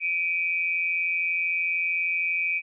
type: tone pair together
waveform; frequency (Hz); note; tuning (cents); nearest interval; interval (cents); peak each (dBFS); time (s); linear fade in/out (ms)
sine; 2318 / 2491; D7 / D#7; -23 / +1; minor second; 124; -26; 0-2.62; 50
effects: none